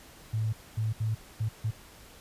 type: tone bursts at uneven times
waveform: sine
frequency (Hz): 109.8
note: A2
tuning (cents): -3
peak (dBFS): -26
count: 5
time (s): 0.33-0.53 / 0.77-0.93 / 1-1.15 / 1.4-1.49 / 1.64-1.71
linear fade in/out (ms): 10
effects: pink hiss -52 dBFS RMS until 2.2 s + resampled to 32000 Hz